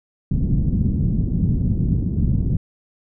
white low-pass noise, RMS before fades -19 dBFS, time 0.31-2.57 s, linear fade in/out 5 ms, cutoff 200 Hz, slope 24 dB/octave, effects none

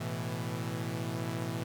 sawtooth chord, A suspended second, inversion none, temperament equal with one note detuned, 110 / 124.76 / 164.81 Hz, A2 / B2 / E3, 0 / +18 / 0 cents, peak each -34 dBFS, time 0-1.64 s, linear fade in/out 10 ms, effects none

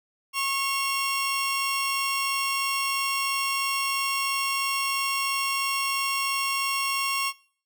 sawtooth tone pair together, 1093 / 2754 Hz, C#6 / F7, -25 / -25 cents, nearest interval octave + major third, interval 1600 cents, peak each -24 dBFS, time 0.33-7.33 s, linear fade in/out 50 ms, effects noise-tail reverb RT60 0.5 s tail -22 dB re dry

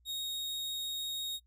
40% pulse tone, 3749 Hz, A#7, 9 cents sharp, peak -34 dBFS, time 0.05-1.4 s, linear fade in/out 50 ms, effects noise-tail reverb RT60 0.1 s tail -26 dB re dry + added 60 Hz sine -64 dBFS peak until 1.46 s

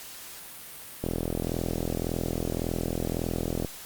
click train, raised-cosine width 2 ms, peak -15 dBFS, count 110, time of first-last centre 1.04-3.648 s, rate 41.8 Hz, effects white hiss -43 dBFS RMS until 3.85 s + Opus 48 kbps

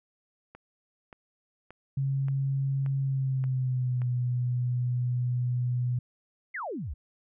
click train, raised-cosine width 0.5 ms, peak -31 dBFS, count 7, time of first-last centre 0.55-4.018 s, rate 1.73 Hz
sine tone with pitch glide, 136.3 to 123.55 Hz, C#3 to B2, -29 to +1 cents, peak -25 dBFS, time 1.97-5.99 s, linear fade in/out 5 ms, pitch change -170 cents, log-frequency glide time 3-4.06 s
sine exponential sweep, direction down, 2245 to 55 Hz, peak -32 dBFS, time 6.54-6.94 s, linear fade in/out 10 ms
effects none

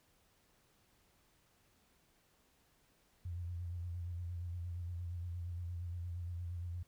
sine tone with vibrato, 87.1 Hz, F2, 4 cents flat, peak -39 dBFS, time 3.25-6.83 s, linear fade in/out 5 ms, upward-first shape sine, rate 8.6 Hz, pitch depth 45 cents each way, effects pink hiss -72 dBFS RMS until 6.87 s

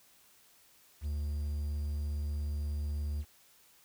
triangle tone with quantisation, 73.6 Hz, D2, 4 cents sharp, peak -30 dBFS, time 1.01-3.25 s, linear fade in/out 50 ms, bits 10, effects white hiss -63 dBFS RMS until 3.84 s

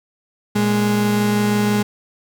35% pulse tone pair together, 116.78 / 207.7 Hz, A#2 / G#3, +4 / 0 cents, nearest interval minor seventh, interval 996 cents, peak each -22 / -14 dBFS, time 0.55-1.83 s, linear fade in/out 10 ms, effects none

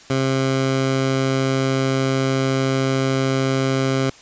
15% pulse tone, 133.5 Hz, C3, 35 cents sharp, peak -11 dBFS, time 0.1-4.1 s, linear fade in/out 2 ms, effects white hiss -45 dBFS RMS until 4.21 s + resampled to 16000 Hz

